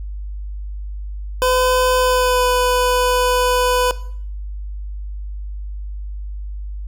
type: tone with pitch glide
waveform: 25% pulse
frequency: 507 to 498.3 Hz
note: B4 to B4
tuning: +45 to +15 cents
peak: -10 dBFS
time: 1.42-3.91 s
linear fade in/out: 0 ms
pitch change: -30 cents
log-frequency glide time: 1.98-2.46 s
effects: noise-tail reverb RT60 0.6 s tail -18 dB re dry + added 50 Hz sine -25 dBFS peak until 6.87 s